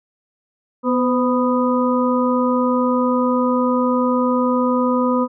harmonic tone with a mistuned harmonic, 247.9 Hz, B3, 7 cents sharp, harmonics 1 / 2 / 4 / 5, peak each -17 / -20 / -23 / -24 dBFS, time 0.83-5.28 s, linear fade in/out 50 ms, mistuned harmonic 2, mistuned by +41 cents, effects none

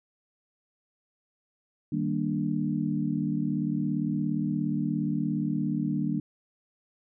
sine chord, Eb major seventh, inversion none, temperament equal, 155.56 / 196 / 233.1 / 293.7 Hz, Eb3 / G3 / Bb3 / D4, 0 / 0 / 0 / 0 cents, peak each -31 dBFS, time 1.92-6.2 s, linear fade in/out 5 ms, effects none

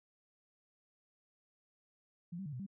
sine tone with pitch steps, 172.5 / 194.1 / 147.7 / 125.1 / 196.4 Hz, F3 / G3 / D3 / B2 / G3, -21 / -17 / +10 / +23 / +4 cents, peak -40 dBFS, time 2.32-2.665 s, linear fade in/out 10 ms, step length 69 ms, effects none

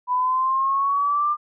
sine exponential sweep, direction up, 987.8 to 1200 Hz, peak -18 dBFS, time 0.07-1.37 s, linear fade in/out 50 ms, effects none

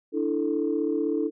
sine chord, D suspended second, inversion none, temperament equal, 293.7 / 329.6 / 440 Hz, D4 / E4 / A4, 0 / 0 / 0 cents, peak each -27 dBFS, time 0.12-1.31 s, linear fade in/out 50 ms, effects tanh soft clip ceiling -14 dBFS

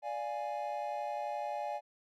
triangle chord, D diminished, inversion none, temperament equal, 587.3 / 698.5 / 830.6 Hz, D5 / F5 / Ab5, 0 / 0 / 0 cents, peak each -38 / -39 / -36 dBFS, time 0.02-1.81 s, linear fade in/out 50 ms, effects none

